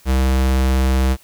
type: tone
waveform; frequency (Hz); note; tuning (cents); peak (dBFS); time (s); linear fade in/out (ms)
square; 65.41; C2; 0; -14; 0.05-1.17; 50
effects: white hiss -50 dBFS RMS until 1.23 s